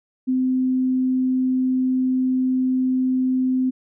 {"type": "tone", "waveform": "sine", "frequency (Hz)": 257.4, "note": "C4", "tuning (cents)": -28, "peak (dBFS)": -17, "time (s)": [0.27, 3.71], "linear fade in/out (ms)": 20, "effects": []}